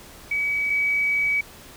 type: tone pair in turn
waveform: sine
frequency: 2276 / 2276 Hz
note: C#7 / C#7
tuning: +45 / +45 cents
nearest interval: unison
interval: 0 cents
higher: neither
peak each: -21 / -19 dBFS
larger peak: second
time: 0.31-0.7 / 0.7-1.41 s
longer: second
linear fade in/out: 5 ms
effects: pink hiss -45 dBFS RMS until 1.76 s